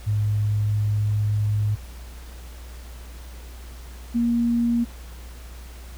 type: tone pair in turn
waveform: sine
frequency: 104.9 / 235.5 Hz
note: G#2 / A#3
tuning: +18 / +18 cents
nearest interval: octave + major second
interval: 1400 cents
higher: second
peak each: -19 / -18 dBFS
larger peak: second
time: 0.06-1.76 / 4.14-4.85 s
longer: first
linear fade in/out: 20 ms
effects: added 60 Hz sine -37 dBFS peak until 5.97 s + pink hiss -47 dBFS RMS until 5.97 s